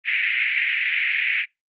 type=band-pass noise; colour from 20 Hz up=white; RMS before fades=-22 dBFS; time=0.04-1.46 s; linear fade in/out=50 ms; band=1900 to 2500 Hz; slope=48 dB/octave; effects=noise-tail reverb RT60 0.2 s tail -25 dB re dry + Opus 24 kbps